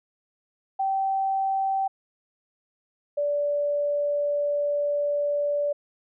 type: tone pair in turn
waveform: sine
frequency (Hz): 775 / 580.6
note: G5 / D5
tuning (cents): -20 / -20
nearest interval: perfect fourth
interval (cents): 500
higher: first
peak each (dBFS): -22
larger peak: neither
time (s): 0.79-1.88 / 3.17-5.73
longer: second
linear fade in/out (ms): 10
effects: none